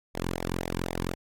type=tone with flanger; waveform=sawtooth; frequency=43.65 Hz; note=F1; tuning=in tune; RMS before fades=-32 dBFS; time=0.14-1.15 s; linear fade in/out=20 ms; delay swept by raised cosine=0.67 to 1.58 ms; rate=3.9 Hz; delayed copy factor=-0.95; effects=AAC 48 kbps